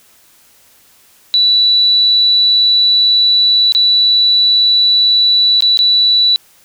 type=tone with dropouts; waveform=sine; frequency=3951 Hz; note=B7; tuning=in tune; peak=-7 dBFS; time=1.34-6.36 s; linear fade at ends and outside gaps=0 ms; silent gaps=3.722-3.749 / 5.606-5.623 / 5.773-5.79 s; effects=white hiss -48 dBFS RMS until 6.64 s